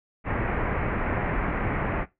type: low-pass noise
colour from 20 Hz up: pink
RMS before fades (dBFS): -27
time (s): 0.24-2.06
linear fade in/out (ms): 50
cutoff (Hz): 2300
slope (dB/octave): 48
effects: noise-tail reverb RT60 0.2 s tail -18 dB re dry